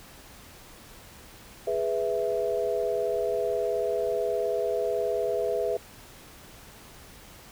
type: chord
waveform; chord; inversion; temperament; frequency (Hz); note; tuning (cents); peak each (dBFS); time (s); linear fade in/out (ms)
sine; E major; first; equal; 415.3 / 493.9 / 659.3; G#4 / B4 / E5; 0 / 0 / 0; -29; 1.67-5.77; 5
effects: pink hiss -49 dBFS RMS until 7.51 s